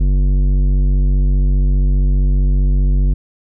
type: tone with tanh clipping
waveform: sine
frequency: 47.58 Hz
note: F#1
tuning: 49 cents sharp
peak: -12 dBFS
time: 0-3.14 s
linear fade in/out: 10 ms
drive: 12 dB
effects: none